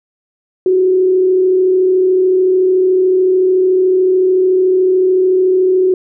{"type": "tone with frequency modulation", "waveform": "sine", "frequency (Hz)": 371.6, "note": "F#4", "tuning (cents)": 7, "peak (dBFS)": -8, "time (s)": [0.66, 5.94], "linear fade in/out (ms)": 2, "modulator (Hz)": 33.7, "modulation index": 0.3, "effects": []}